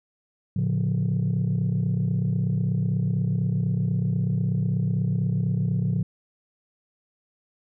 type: tone cluster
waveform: sine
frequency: 112.2 / 140.5 / 176.6 Hz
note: A2 / C#3 / F3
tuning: +34 / +24 / +20 cents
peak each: -24 dBFS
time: 0.56-6.03 s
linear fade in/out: 5 ms
effects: tanh soft clip ceiling -17 dBFS